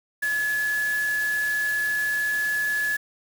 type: tone in noise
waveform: sine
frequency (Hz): 1706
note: G#6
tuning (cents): +46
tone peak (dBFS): -22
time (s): 0.22-2.97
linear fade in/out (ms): 10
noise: white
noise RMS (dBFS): -37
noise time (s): 0.22-2.97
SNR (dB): +12
effects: none